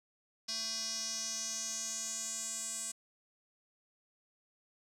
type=tone with band-pass filter sweep; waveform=square; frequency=223.6 Hz; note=A3; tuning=28 cents sharp; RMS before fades=-39 dBFS; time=0.48-2.92 s; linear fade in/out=10 ms; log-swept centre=5200 to 7900 Hz; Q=5.9; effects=none